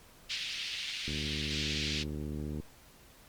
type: band-pass noise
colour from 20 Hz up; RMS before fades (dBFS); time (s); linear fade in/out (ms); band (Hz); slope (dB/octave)
pink; -36; 0.29-2.04; 20; 2500 to 4900; 24
type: click train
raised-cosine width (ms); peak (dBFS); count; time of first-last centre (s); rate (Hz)
3; -26; 115; 1.08-2.6; 75
effects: pink hiss -58 dBFS RMS until 3.28 s + Opus 48 kbps